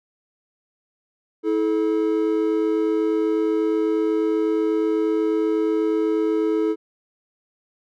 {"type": "tone pair together", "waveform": "triangle", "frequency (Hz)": [323.2, 431.4], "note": ["E4", "A4"], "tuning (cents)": [-34, -34], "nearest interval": "perfect fourth", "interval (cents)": 500, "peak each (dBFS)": -19, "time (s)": [1.43, 6.76], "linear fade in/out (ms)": 50, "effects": []}